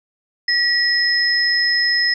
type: tone pair together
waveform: sine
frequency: 1922 / 5131 Hz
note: B6 / E8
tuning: -48 / -48 cents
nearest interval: octave + perfect fourth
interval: 1700 cents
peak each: -17 dBFS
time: 0.48-2.14 s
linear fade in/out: 5 ms
effects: none